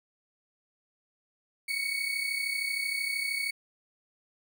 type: tone pair together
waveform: 35% pulse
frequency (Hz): 2207 / 2240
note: C#7 / C#7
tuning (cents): -8 / +18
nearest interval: unison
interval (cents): 26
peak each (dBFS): -31 / -30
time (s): 1.68-3.51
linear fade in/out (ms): 10
effects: none